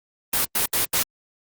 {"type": "noise bursts at uneven times", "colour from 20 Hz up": "white", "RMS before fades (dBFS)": -21, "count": 4, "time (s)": [[0.33, 0.45], [0.55, 0.66], [0.73, 0.85], [0.93, 1.03]], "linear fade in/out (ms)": 5, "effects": ["Opus 32 kbps"]}